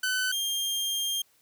sawtooth tone pair in turn, 1511 / 3202 Hz, F#6 / G7, +36 / +36 cents, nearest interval octave + minor second, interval 1300 cents, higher second, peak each -22 / -24 dBFS, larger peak first, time 0.03-0.32 / 0.32-1.22 s, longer second, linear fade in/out 5 ms, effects white hiss -65 dBFS RMS until 1.41 s + high-pass 60 Hz 12 dB/octave

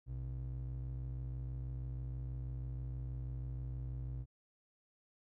triangle ring-modulated tone, 93 Hz, F#2, 9 cents sharp, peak -34 dBFS, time 0.06-4.26 s, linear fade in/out 50 ms, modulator 33.1 Hz, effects none

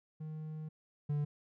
triangle tone pair in turn, 155.56 / 146.8 Hz, D#3 / D3, 0 / 0 cents, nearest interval minor second, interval 100 cents, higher first, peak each -38 / -29 dBFS, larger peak second, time 0.2-0.69 / 1.09-1.25 s, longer first, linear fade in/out 10 ms, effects none

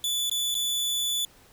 sawtooth tone with dropouts, 3470 Hz, A7, 25 cents flat, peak -22 dBFS, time 0.04-1.25 s, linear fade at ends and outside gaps 1 ms, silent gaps 0.297-0.314 / 0.544-0.551 s, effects pink hiss -56 dBFS RMS until 1.52 s

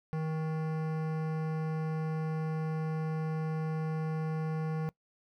sine tone with hard clipping, 157.9 Hz, D#3, 26 cents sharp, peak -33 dBFS, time 0.13-4.89 s, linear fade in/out 0 ms, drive 17 dB, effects noise-tail reverb RT60 0.1 s tail -22 dB re dry

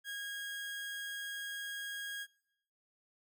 30% pulse tone, 1637 Hz, G#6, 25 cents flat, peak -37 dBFS, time 0.04-2.27 s, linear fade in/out 50 ms, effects noise-tail reverb RT60 0.8 s tail -23 dB re dry

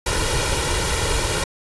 pink noise with comb filter, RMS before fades -21 dBFS, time 0.06-1.44 s, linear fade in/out 5 ms, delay 2.1 ms, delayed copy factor +0.65, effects resampled to 24000 Hz

